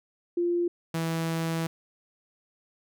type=tone pair in turn; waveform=sine / sawtooth; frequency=347.4 / 163.95 Hz; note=F4 / E3; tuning=-9 / -9 cents; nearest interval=octave + minor second; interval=1300 cents; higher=first; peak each=-23 dBFS; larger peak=neither; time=0.37-0.68 / 0.94-1.67 s; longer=second; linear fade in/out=5 ms; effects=none